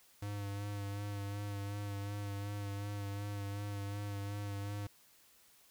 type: tone with vibrato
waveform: square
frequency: 101.3 Hz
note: G#2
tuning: 43 cents flat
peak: -39 dBFS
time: 0.22-4.87 s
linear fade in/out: 5 ms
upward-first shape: sine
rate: 2.7 Hz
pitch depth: 24 cents each way
effects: white hiss -65 dBFS RMS until 5.7 s